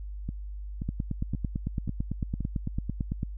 two click trains, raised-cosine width 5 ms, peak -17 / -20 dBFS, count 22 / 5, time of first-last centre 0.89-3.231 / 0.29-2.406 s, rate 8.97 / 1.89 Hz, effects added 50 Hz sine -35 dBFS peak until 3.37 s

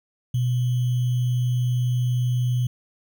sine tone with sample-and-hold, 123.8 Hz, B2, 5 cents sharp, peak -19 dBFS, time 0.34-2.67 s, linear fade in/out 5 ms, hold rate 3150 Hz, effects none

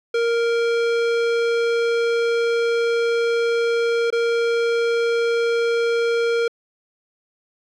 square tone with dropouts, 466.2 Hz, A#4, in tune, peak -18 dBFS, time 0.14-6.48 s, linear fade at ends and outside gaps 5 ms, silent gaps 4.104-4.125 s, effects low-pass 4000 Hz 12 dB/octave + 10-bit

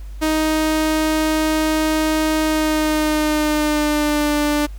sawtooth tone with pitch glide, 312.4 to 295.5 Hz, D#4 to D4, +7 to +11 cents, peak -12 dBFS, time 0.21-4.67 s, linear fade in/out 20 ms, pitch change -96 cents, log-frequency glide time 2.43-4.35 s, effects added 50 Hz sine -29 dBFS peak until 4.78 s + pink hiss -51 dBFS RMS until 4.78 s

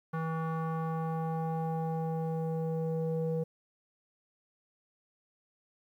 square tone with low-pass filter sweep, 161.7 Hz, E3, 33 cents flat, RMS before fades -33 dBFS, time 0.13-3.44 s, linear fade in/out 10 ms, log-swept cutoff 1300 to 480 Hz, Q 3, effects 11-bit

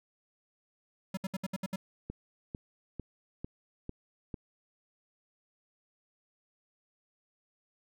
square tone bursts, 191 Hz, G3, 45 cents flat, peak -33 dBFS, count 7, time 1.14-1.76 s, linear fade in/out 5 ms, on 32 ms, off 66 ms
click train, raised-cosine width 3 ms, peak -25 dBFS, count 6, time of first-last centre 2.1-4.342 s, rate 2.23 Hz
effects none

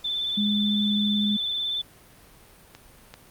sine tone with vibrato, 3520 Hz, A7, in tune, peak -25 dBFS, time 0.04-1.82 s, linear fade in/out 10 ms, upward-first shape triangle, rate 18 Hz, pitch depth 33 cents each way
sine tone, 207.7 Hz, G#3, in tune, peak -22 dBFS, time 0.37-1.37 s, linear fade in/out 10 ms
clicks, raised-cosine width 0.2 ms, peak -25 / -22 dBFS, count 2, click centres 2.75 / 3.14 s
effects pink hiss -52 dBFS RMS until 3.3 s + Opus 48 kbps

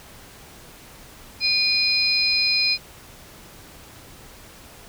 sine tone cluster, 2440 / 4137 / 5010 Hz, D#7 / C8 / D#8, -34 / -20 / +11 cents, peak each -22 dBFS, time 1.4-2.78 s, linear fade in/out 50 ms, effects pink hiss -45 dBFS RMS until 4.88 s

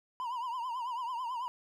triangle tone with vibrato, 976 Hz, B5, 21 cents flat, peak -32 dBFS, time 0.2-1.48 s, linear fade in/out 0 ms, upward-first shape triangle, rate 9.1 Hz, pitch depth 130 cents each way, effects none

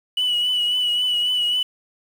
sine tone with vibrato, 2950 Hz, F#7, 6 cents flat, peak -16 dBFS, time 0.17-1.63 s, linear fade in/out 5 ms, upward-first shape triangle, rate 3.7 Hz, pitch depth 37 cents each way, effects tanh soft clip ceiling -16 dBFS + 7-bit

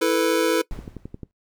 square chord, E suspended fourth, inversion none, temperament just, 329.6 / 439.5 / 494.4 Hz, E4 / A4 / B4, 0 / -2 / +2 cents, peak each -23 dBFS, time 0.01-0.62 s, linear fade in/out 10 ms
brown noise with exponential decay, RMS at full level -32 dBFS, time 0.71-1.31 s, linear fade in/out 0 ms, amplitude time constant 130 ms
click train, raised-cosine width 3 ms, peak -21 dBFS, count 6, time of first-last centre 0.79-1.232 s, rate 11.3 Hz
effects noise-tail reverb RT60 0.1 s tail -19 dB re dry

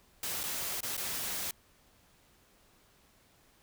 white noise with dropouts, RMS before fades -36 dBFS, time 0.23-1.51 s, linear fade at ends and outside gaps 2 ms, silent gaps 0.433-0.437 / 0.806-0.83 / 0.968-0.977 s, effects pink hiss -65 dBFS RMS until 3.62 s

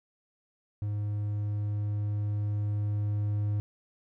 triangle tone with level ramp, 103.83 Hz, G#2, in tune, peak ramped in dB -27 to -24 dBFS, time 0.82-3.6 s, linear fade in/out 0 ms, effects none

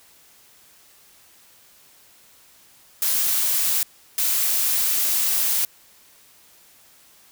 blue noise bursts at uneven times, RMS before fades -21 dBFS, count 2, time 3.02-3.83 / 4.18-5.65 s, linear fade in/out 2 ms, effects white hiss -53 dBFS RMS until 7.31 s

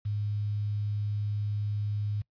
sine tone with quantisation, 103.83 Hz, G#2, in tune, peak -28 dBFS, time 0.05-2.22 s, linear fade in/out 10 ms, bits 9, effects noise-tail reverb RT60 0.1 s tail -23 dB re dry + resampled to 11025 Hz

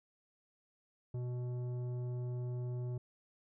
triangle tone with tanh clipping, 123.47 Hz, B2, in tune, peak -38 dBFS, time 1.14-2.98 s, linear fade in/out 5 ms, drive 15 dB, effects none

